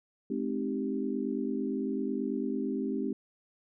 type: chord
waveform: sine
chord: Ab major seventh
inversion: none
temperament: equal with one note detuned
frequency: 213.1 / 261.6 / 311.1 / 392 Hz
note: Ab3 / C4 / Eb4 / G4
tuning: +45 / 0 / 0 / 0 cents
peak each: -35 / -33 / -37 / -36 dBFS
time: 0.3-3.13 s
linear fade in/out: 5 ms
effects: none